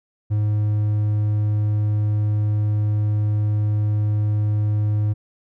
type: tone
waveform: triangle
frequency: 105.3 Hz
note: G#2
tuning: 24 cents sharp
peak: -15 dBFS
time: 0.3-5.14 s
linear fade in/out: 20 ms
effects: none